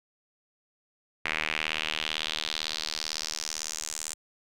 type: tone with band-pass filter sweep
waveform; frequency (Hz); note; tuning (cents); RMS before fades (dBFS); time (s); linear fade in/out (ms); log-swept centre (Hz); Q
sawtooth; 77.9; D#2; +3; -33; 1.25-4.14; 5; 2200 to 7700; 2.9
effects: none